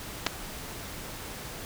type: clicks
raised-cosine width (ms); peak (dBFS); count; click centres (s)
0.2; -8; 2; 0.265 / 0.268
effects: pink hiss -40 dBFS RMS until 1.65 s